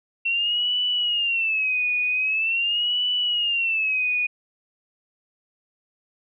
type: tone with vibrato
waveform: sine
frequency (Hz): 2705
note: E7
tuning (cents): +44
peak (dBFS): -20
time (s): 0.25-4.27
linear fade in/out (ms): 10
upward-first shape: sine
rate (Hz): 0.44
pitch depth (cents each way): 160
effects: none